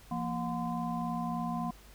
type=tone cluster; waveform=sine; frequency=170.8 / 234.4 / 723 / 1027 Hz; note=F3 / A#3 / F#5 / C6; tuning=-38 / +10 / -40 / -33 cents; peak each=-37 / -35 / -38 / -39 dBFS; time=0.11-1.71 s; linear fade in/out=5 ms; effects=added 50 Hz sine -54 dBFS peak until 1.94 s + pink hiss -57 dBFS RMS until 1.94 s